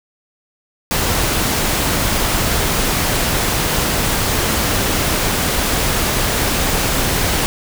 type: noise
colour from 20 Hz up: pink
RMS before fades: -17 dBFS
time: 0.91-7.46 s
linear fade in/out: 0 ms
effects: none